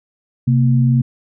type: tone pair together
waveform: sine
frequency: 130.98 / 233.1 Hz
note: C3 / A#3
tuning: +2 / 0 cents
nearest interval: minor seventh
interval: 998 cents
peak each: -11 / -17 dBFS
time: 0.47-1.02 s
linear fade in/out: 10 ms
effects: none